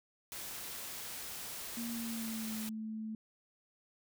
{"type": "noise", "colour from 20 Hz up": "white", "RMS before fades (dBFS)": -44, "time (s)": [0.32, 2.69], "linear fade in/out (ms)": 0}
{"type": "tone with pitch glide", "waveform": "sine", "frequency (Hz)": [233.1, 218.7], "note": ["A#3", "A3"], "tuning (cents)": [0, -10], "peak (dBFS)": -38, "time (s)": [1.77, 3.15], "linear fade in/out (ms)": 2, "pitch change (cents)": -110, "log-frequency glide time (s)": [1.94, 2.52]}
{"effects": []}